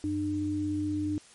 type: tone pair together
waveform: sine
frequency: 95 / 301.6 Hz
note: F#2 / D4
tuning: +46 / +46 cents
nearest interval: octave + minor sixth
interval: 2000 cents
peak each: -35 / -28 dBFS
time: 0.04-1.18 s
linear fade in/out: 0 ms
effects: white hiss -55 dBFS RMS until 1.34 s + MP3 48 kbps